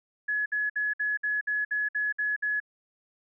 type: tone bursts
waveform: sine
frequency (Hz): 1695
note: G#6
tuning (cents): +35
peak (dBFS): -25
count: 10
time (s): 0.28-2.602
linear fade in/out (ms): 10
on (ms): 180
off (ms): 58
effects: none